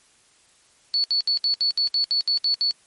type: tone bursts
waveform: sine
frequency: 4435 Hz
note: C#8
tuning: in tune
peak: -18 dBFS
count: 11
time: 0.94-2.71 s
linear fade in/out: 0 ms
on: 100 ms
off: 67 ms
effects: white hiss -58 dBFS RMS until 2.86 s + MP3 48 kbps